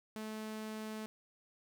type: tone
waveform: sawtooth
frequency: 217 Hz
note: A3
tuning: 24 cents flat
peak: -37 dBFS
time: 0.16-1.06 s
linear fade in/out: 0 ms
effects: none